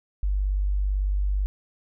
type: tone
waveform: sine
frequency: 49 Hz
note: G1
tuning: in tune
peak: -21 dBFS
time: 0.23-1.46 s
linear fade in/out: 0 ms
effects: none